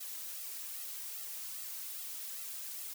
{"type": "noise with flanger", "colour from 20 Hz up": "blue", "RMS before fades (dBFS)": -43, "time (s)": [0, 2.94], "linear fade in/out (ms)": 10, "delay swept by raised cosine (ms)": [1.5, 3.2], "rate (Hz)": 2.5, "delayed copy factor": 0.8, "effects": []}